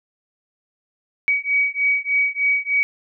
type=beating tone pair; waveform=sine; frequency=2263 / 2266.3 Hz; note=C#7 / C#7; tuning=+35 / +38 cents; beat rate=3.3 Hz; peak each=-20 dBFS; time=1.28-2.83 s; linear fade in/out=0 ms; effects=none